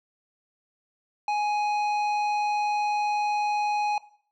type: tone with tanh clipping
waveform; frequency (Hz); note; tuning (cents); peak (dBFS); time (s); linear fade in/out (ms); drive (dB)
sine; 834; G#5; +7; -25; 1.28-3.98; 2; 11
effects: noise-tail reverb RT60 0.5 s tail -17 dB re dry